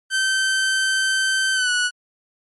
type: tone with pitch glide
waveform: sawtooth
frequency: 1547 to 1471.2 Hz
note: G6 to F#6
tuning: -23 to -10 cents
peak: -14 dBFS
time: 0.1-1.91 s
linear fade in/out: 50 ms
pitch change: -87 cents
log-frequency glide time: 1.54-1.7 s
effects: MP3 48 kbps